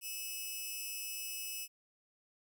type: tone pair together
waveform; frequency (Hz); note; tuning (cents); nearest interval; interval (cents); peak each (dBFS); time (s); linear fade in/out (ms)
5% pulse; 2601 / 2920; E7 / F#7; -24 / -24; major second; 200; -32 / -36; 0.01-1.68; 50
effects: none